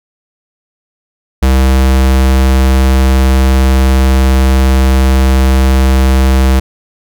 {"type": "tone", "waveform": "square", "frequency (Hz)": 65.7, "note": "C2", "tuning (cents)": 8, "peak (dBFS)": -6, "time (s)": [1.42, 6.6], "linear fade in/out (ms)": 10, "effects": []}